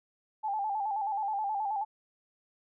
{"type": "tone with vibrato", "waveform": "sine", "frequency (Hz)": 830, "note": "G#5", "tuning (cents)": -1, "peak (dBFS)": -29, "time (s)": [0.43, 1.85], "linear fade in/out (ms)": 20, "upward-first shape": "square", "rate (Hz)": 9.4, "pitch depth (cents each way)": 72, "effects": []}